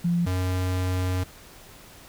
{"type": "tone pair in turn", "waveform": ["sine", "square"], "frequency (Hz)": [172.9, 91.91], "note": ["F3", "F#2"], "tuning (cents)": [-17, -11], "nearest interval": "major seventh", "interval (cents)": 1094, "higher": "first", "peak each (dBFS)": [-20, -24], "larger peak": "first", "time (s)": [[0.04, 0.26], [0.26, 1.24]], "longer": "second", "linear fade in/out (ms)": 10, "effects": ["pink hiss -48 dBFS RMS until 2.08 s"]}